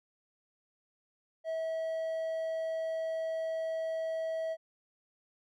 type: tone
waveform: triangle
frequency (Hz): 647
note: E5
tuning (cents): -32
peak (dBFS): -30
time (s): 1.44-4.57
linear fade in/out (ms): 50
effects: none